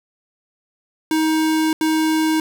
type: tone bursts at uneven times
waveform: square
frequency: 315.5 Hz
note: D#4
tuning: 24 cents sharp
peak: -16 dBFS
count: 2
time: 1.11-1.73 / 1.81-2.4 s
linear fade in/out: 2 ms
effects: 8-bit